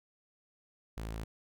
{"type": "tone", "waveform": "sawtooth", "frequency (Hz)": 55, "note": "A1", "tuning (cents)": 0, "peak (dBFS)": -34, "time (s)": [0.97, 1.24], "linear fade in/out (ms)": 5, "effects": []}